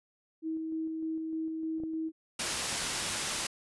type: tone with tremolo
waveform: sine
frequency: 320.1 Hz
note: D#4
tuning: 49 cents sharp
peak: -31 dBFS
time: 0.42-2.12 s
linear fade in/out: 50 ms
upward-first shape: square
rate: 3.3 Hz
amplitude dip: 25%
type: clicks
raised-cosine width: 2 ms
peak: -37 / -31 dBFS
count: 2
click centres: 1.801 / 1.836 s
type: low-pass noise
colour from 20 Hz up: white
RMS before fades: -34 dBFS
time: 2.39-3.47 s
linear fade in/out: 5 ms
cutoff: 9100 Hz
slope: 12 dB/octave
effects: resampled to 24000 Hz